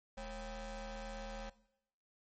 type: ring-modulated tone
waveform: 30% pulse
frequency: 252.2 Hz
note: B3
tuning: 36 cents sharp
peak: -37 dBFS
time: 0.17-1.5 s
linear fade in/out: 10 ms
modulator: 291 Hz
effects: noise-tail reverb RT60 0.8 s tail -19 dB re dry + MP3 32 kbps

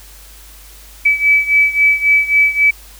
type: beating tone pair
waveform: sine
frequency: 2295 / 2298.7 Hz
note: D7 / D7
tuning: -40 / -38 cents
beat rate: 3.7 Hz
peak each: -11 / -14 dBFS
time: 1.05-2.71 s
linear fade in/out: 10 ms
effects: added 50 Hz sine -39 dBFS peak until 2.99 s + white hiss -41 dBFS RMS until 2.99 s

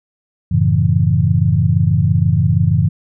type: chord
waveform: sine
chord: F# minor seventh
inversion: none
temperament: equal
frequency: 92.5 / 110 / 138.59 / 164.81 Hz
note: F#2 / A2 / C#3 / E3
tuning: 0 / 0 / 0 / 0 cents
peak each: -16 dBFS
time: 0.51-2.89 s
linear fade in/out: 10 ms
effects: none

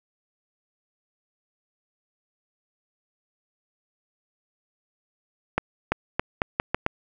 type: accelerating click train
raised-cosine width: 0.5 ms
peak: -6 dBFS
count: 7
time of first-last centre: 5.58-6.864 s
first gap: 340 ms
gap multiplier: 0.81
effects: none

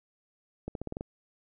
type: accelerating click train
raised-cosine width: 2 ms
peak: -22 dBFS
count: 7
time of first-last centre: 0.68-1.009 s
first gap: 72 ms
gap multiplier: 0.89
effects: none

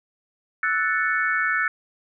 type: chord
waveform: sine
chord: F# minor seventh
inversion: third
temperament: equal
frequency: 1318.5 / 1480 / 1760 / 2217 Hz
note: E6 / F#6 / A6 / C#7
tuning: 0 / 0 / 0 / 0 cents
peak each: -27 / -24 / -24 / -29 dBFS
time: 0.63-1.68 s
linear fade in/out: 2 ms
effects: none

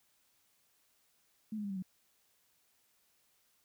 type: tone with pitch steps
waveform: sine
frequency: 217.1 / 208.7 / 200.7 / 192.97 / 185.54 Hz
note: A3 / G#3 / G3 / G3 / F#3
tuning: -23 / +9 / +41 / -27 / +5 cents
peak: -36 dBFS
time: 1.52-1.825 s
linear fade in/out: 5 ms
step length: 61 ms
effects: white hiss -73 dBFS RMS until 3.64 s

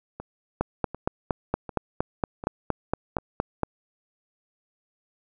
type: two click trains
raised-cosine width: 1 ms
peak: -9 / -21 dBFS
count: 14 / 5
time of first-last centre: 0.61-3.633 / 0.2-3.185 s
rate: 4.3 / 1.34 Hz
effects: none

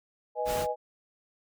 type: chord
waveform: sine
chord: G# minor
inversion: first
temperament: equal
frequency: 493.9 / 622.3 / 830.6 Hz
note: B4 / D#5 / G#5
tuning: 0 / 0 / 0 cents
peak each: -32 dBFS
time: 0.35-0.76 s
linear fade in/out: 50 ms
type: noise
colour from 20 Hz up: pink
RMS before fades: -35 dBFS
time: 0.45-0.67 s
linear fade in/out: 50 ms
effects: none

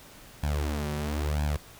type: tone with flanger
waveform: sawtooth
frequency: 74.1 Hz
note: D2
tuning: 16 cents sharp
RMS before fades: -29 dBFS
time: 0.43-1.57 s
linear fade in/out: 5 ms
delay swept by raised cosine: 1.2 to 5.3 ms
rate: 1 Hz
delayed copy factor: +0.95
effects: pink hiss -50 dBFS RMS until 1.79 s

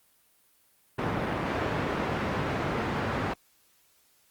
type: band-pass noise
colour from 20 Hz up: pink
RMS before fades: -30 dBFS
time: 0.98-3.34 s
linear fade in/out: 10 ms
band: 100 to 1800 Hz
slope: 12 dB/octave
effects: white hiss -65 dBFS RMS until 4.3 s + Opus 32 kbps

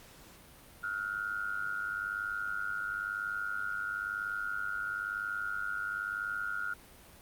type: tone with amplitude modulation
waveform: sine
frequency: 1422 Hz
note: F6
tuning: 31 cents sharp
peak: -29 dBFS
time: 0.83-6.74 s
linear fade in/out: 10 ms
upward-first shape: sine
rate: 101 Hz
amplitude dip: 85%
effects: pink hiss -55 dBFS RMS until 7.21 s + Opus 48 kbps

